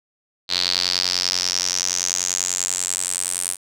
square tone with band-pass filter sweep, 45.18 Hz, F#1, 40 cents flat, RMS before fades -23 dBFS, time 0.48-3.57 s, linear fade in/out 50 ms, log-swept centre 4200 to 9200 Hz, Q 6.2, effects none

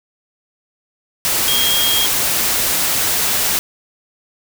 sine tone in noise, 3250 Hz, G#7, 38 cents flat, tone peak -16 dBFS, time 1.48-2.06 s, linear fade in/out 0 ms, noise white, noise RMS -17 dBFS, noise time 1.25-3.59 s, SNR -2 dB, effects none

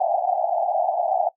pink band-pass noise, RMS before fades -22 dBFS, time 0-1.29 s, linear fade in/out 5 ms, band 650 to 790 Hz, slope 96 dB/octave, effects noise-tail reverb RT60 0.1 s tail -17 dB re dry

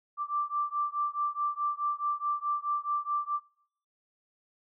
sine beating tone pair, 1173 / 1177.7 Hz, D6 / D6, -2 / +4 cents, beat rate 4.7 Hz, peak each -31 / -32 dBFS, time 0.17-3.4 s, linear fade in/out 50 ms, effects noise-tail reverb RT60 0.7 s tail -25 dB re dry

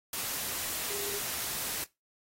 sine tone in noise, 404.9 Hz, G#4, 44 cents flat, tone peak -42 dBFS, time 0.9-1.19 s, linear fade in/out 2 ms, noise white, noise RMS -35 dBFS, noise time 0.13-1.84 s, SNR -10 dB, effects noise-tail reverb RT60 0.2 s tail -19 dB re dry + AAC 48 kbps

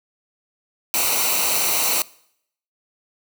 white noise with comb filter, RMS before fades -20 dBFS, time 0.94-2.02 s, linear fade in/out 0 ms, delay 0.59 ms, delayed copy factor -0.7, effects noise-tail reverb RT60 0.7 s tail -22 dB re dry

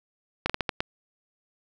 slowing click train, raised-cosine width 0.3 ms, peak -9 dBFS, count 6, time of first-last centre 0.46-0.805 s, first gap 36 ms, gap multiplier 1.33, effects none

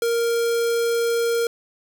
square tone with notch filter, 466.2 Hz, A#4, in tune, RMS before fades -21 dBFS, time 0.02-1.47 s, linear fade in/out 2 ms, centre 2000 Hz, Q 1.9, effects none

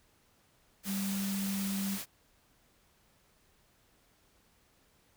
sine tone in noise, 196.2 Hz, G3, 2 cents sharp, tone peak -32 dBFS, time 0.85-1.99 s, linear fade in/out 50 ms, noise white, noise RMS -40 dBFS, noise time 0.83-2.06 s, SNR +5 dB, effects pink hiss -68 dBFS RMS until 5.16 s

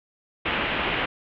white low-pass noise, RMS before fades -26 dBFS, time 0.45-1.06 s, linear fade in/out 10 ms, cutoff 3100 Hz, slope 48 dB/octave, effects none

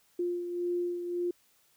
sine beating tone pair, 351 / 352.8 Hz, F4 / F4, +9 / +18 cents, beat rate 1.8 Hz, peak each -30 / -39 dBFS, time 0.19-1.31 s, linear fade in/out 5 ms, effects white hiss -67 dBFS RMS until 1.76 s

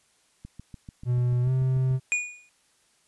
click train, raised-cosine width 5 ms, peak -28 dBFS, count 11, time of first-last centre 0.45-1.912 s, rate 6.84 Hz
triangle tone with pitch glide, 123 to 130.16 Hz, B2 to C3, -7 to -9 cents, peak -19 dBFS, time 1.05-2 s, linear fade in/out 50 ms, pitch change +98 cents, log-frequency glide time 1.42-1.51 s
square tone with exponential decay, 2452 Hz, D#7, 26 cents flat, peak -20 dBFS, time 2.12-2.49 s, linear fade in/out 0 ms, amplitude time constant 79 ms
effects white hiss -65 dBFS RMS until 3.07 s + resampled to 24000 Hz

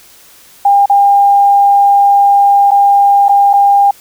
sine tone with dropouts, 803 Hz, G5, 41 cents sharp, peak -4 dBFS, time 0.65-3.91 s, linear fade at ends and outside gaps 5 ms, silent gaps 0.859-0.897 / 2.708-2.715 / 3.284-3.292 / 3.532-3.536 s, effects white hiss -41 dBFS RMS until 4 s

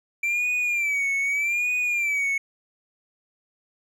triangle tone with vibrato, 2337 Hz, D7, 9 cents flat, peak -20 dBFS, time 0.23-2.38 s, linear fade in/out 5 ms, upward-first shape sine, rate 0.82 Hz, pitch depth 100 cents each way, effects none

